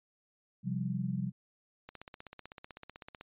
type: chord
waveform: sine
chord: C suspended fourth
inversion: none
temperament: equal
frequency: 130.81 / 174.61 / 196 Hz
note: C3 / F3 / G3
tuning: 0 / 0 / 0 cents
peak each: -36 dBFS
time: 0.63-1.32 s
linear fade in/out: 50 ms
type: click train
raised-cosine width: 0.3 ms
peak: -30 dBFS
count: 22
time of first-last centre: 1.89-3.211 s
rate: 15.9 Hz
effects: resampled to 8000 Hz